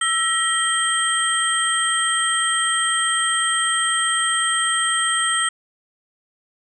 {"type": "tone cluster", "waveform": "sine", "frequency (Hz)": [1327, 1902, 3164, 8270], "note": ["E6", "A#6", "G7", "C9"], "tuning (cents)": [11, 34, 15, -21], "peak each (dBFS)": -23, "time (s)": [0.01, 5.49], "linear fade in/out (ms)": 5, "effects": []}